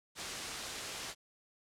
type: low-pass noise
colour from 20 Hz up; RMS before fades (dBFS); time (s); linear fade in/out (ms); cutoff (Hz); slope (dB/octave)
white; -43; 0.15-1.15; 50; 6900; 12
effects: low-pass 12000 Hz 12 dB/octave